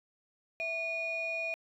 sine tone pair together, 659.3 / 2450 Hz, E5 / D#7, 0 / -27 cents, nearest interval octave + major seventh, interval 2273 cents, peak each -36 / -32 dBFS, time 0.6-1.54 s, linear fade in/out 0 ms, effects tanh soft clip ceiling -28 dBFS

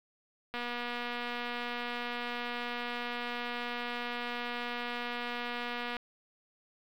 click train, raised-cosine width 0.3 ms, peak -21 dBFS, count 1309, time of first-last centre 0.54-5.967 s, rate 241 Hz, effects low-pass 4000 Hz 12 dB/octave + 9-bit

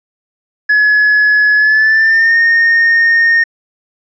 triangle tone with pitch glide, 1697 to 1839.9 Hz, G#6 to A#6, +37 to -23 cents, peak -4 dBFS, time 0.69-3.44 s, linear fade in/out 10 ms, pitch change +140 cents, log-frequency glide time 1.56-2.37 s, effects tanh soft clip ceiling -1 dBFS + resampled to 16000 Hz

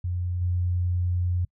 sine tone with level steps, 89 Hz, F2, 33 cents sharp, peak -25 / -22 dBFS, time 0.04-1.45 s, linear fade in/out 5 ms, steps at 0.41 s, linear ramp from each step 10 ms, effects noise-tail reverb RT60 0.1 s tail -25 dB re dry

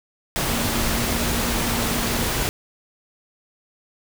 sine tone in noise, 233.7 Hz, A#3, 5 cents sharp, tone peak -28 dBFS, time 0.49-2.23 s, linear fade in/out 0 ms, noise pink, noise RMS -23 dBFS, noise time 0.36-2.49 s, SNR -8 dB, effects none

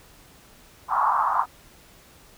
pink band-pass noise, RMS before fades -22 dBFS, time 0.88-1.46 s, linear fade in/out 50 ms, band 850 to 1200 Hz, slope 48 dB/octave, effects pink hiss -52 dBFS RMS until 2.37 s

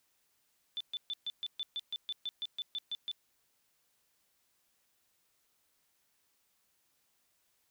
sine tone bursts, 3520 Hz, A7, in tune, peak -34 dBFS, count 15, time 0.77-3.115 s, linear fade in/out 0 ms, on 35 ms, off 130 ms, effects white hiss -75 dBFS RMS until 7.7 s

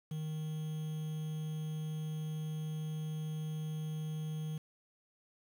triangle tone with quantisation, 155.56 Hz, D#3, in tune, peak -34 dBFS, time 0.11-4.58 s, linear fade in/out 5 ms, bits 9, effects none

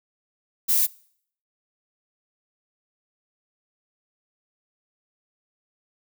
violet noise, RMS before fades -20 dBFS, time 0.68-0.87 s, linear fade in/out 20 ms, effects noise-tail reverb RT60 0.6 s tail -23 dB re dry

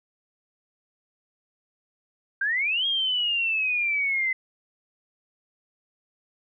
sine exponential two-way sweep, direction up then down, 1554 to 3275 to 2037 Hz, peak -22 dBFS, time 2.41-4.33 s, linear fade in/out 5 ms, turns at 2.86 s, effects none

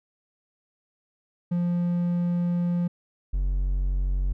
triangle tone pair in turn, 174.61 / 46.25 Hz, F3 / F#1, 0 / 0 cents, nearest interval octave + major seventh, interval 2300 cents, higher first, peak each -20 dBFS, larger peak neither, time 1.51-2.88 / 3.33-4.33 s, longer first, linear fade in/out 10 ms, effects none

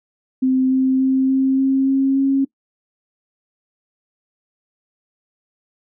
sine tone with pitch steps, 260 / 262 / 263.9 / 265.9 / 267.9 / 269.9 / 272 Hz, C4 / C4 / C4 / C4 / C4 / C#4 / C#4, -11 / +2 / +15 / +28 / +41 / -46 / -33 cents, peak -13 dBFS, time 0.42-2.45 s, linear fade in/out 10 ms, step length 290 ms, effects noise-tail reverb RT60 0.1 s tail -21 dB re dry

